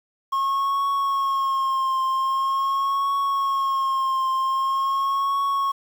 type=tone with vibrato; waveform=triangle; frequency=1082 Hz; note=C#6; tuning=42 cents flat; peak=-18 dBFS; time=0.32-5.72 s; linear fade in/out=10 ms; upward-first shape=triangle; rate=0.44 Hz; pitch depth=46 cents each way; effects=8-bit